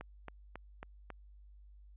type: click train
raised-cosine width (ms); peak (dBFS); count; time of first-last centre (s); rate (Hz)
0.5; -29; 5; 0.01-1.103; 3.66
effects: added 50 Hz sine -54 dBFS peak until 1.96 s + resampled to 8000 Hz